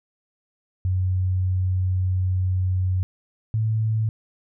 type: tone pair in turn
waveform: sine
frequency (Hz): 92.5 / 110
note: F#2 / A2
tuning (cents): 0 / 0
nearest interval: minor third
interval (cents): 300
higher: second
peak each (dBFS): -19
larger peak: neither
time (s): 0.85-3.03 / 3.54-4.09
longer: first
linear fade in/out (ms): 0
effects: none